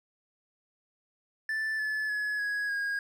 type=tone with pitch steps; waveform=triangle; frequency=1760 / 1727.8 / 1696.1 / 1665.1 / 1634.6 Hz; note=A6 / A6 / G#6 / G#6 / G#6; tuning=0 / -32 / +36 / +4 / -28 cents; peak=-27 dBFS; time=1.49-2.99 s; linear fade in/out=2 ms; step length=300 ms; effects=none